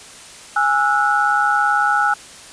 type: tone cluster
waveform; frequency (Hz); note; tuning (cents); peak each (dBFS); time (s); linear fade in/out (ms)
sine; 826 / 1322 / 1460; G#5 / E6 / F#6; -10 / +5 / -24; -18; 0.56-2.14; 5
effects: white hiss -39 dBFS RMS until 2.52 s + resampled to 22050 Hz